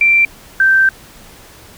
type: tone pair in turn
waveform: sine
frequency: 2353 / 1560.9 Hz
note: D7 / G6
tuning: +3 / -8 cents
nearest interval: perfect fifth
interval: 711 cents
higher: first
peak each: -7 dBFS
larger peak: neither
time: 0.01-0.25 / 0.6-0.89 s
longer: second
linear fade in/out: 2 ms
effects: pink hiss -40 dBFS RMS until 1.77 s